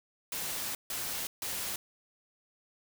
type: noise bursts at uneven times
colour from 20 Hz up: white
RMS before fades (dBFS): -36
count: 3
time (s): 0.32-0.75 / 0.9-1.27 / 1.42-1.76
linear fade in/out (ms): 2
effects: none